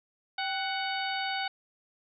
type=harmonic tone with a mistuned harmonic; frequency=743 Hz; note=F#5; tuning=7 cents sharp; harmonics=1 / 2 / 3 / 4 / 5 / 6; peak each=-33 / -36 / -38 / -39 / -40 / -41 dBFS; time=0.38-1.48 s; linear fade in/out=5 ms; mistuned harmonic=1; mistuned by=+81 cents; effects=none